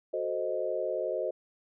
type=chord; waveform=sine; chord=F# diminished seventh; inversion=none; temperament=equal with one note detuned; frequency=370 / 441.5 / 523.3 / 622.3 Hz; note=F#4 / A4 / C5 / Eb5; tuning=0 / +6 / 0 / 0 cents; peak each=-36 / -37 / -33 / -33 dBFS; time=0.13-1.31 s; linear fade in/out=10 ms; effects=none